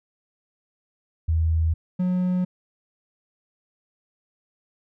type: tone pair in turn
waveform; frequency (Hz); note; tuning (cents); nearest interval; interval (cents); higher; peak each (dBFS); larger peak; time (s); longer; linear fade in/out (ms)
sine / triangle; 80.9 / 181.61; E2 / F#3; -32 / -32; octave + major second; 1400; second; -18; neither; 1.28-1.74 / 1.99-2.45; neither; 10
effects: none